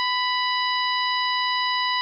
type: harmonic tone with a mistuned harmonic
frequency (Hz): 987.8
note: B5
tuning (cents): 0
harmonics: 1 / 2 / 3 / 4 / 5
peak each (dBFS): -24 / -27 / -29 / -30 / -31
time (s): 0-2.01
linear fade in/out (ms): 0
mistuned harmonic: 1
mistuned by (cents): +25
effects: none